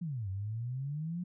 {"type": "exponential two-way sweep", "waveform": "sine", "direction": "down then up", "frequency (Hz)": [181.9, 93.2, 181.9], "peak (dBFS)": -34, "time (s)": [0.01, 1.24], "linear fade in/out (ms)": 10, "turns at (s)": 0.29, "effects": []}